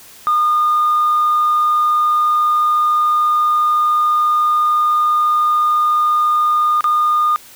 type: tone with dropouts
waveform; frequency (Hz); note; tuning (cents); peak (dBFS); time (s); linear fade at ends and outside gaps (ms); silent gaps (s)
sine; 1219; D#6; -36; -10; 0.27-7.36; 0; 6.808-6.842
effects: tanh soft clip ceiling -8 dBFS + white hiss -41 dBFS RMS until 7.55 s